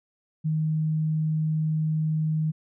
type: tone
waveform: sine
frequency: 156.3 Hz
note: D#3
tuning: 8 cents sharp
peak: -22 dBFS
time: 0.44-2.52 s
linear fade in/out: 20 ms
effects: none